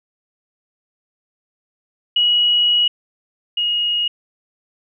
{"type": "tone pair in turn", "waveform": "sine", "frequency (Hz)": [2911, 2878], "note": ["F#7", "F#7"], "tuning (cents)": [-29, -49], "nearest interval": "unison", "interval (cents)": 20, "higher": "first", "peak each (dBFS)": [-12, -16], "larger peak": "first", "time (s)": [[2.16, 2.88], [3.57, 4.08]], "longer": "first", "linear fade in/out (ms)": 5, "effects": []}